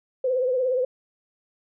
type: tone with vibrato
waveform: sine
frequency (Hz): 509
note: C5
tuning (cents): -48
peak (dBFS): -20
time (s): 0.24-0.85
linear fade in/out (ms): 5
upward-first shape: triangle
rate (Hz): 17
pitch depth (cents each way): 79
effects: none